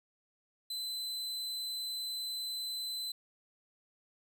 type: tone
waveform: 40% pulse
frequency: 4035 Hz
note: B7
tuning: 36 cents sharp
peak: -35 dBFS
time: 0.7-3.12 s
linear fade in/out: 5 ms
effects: none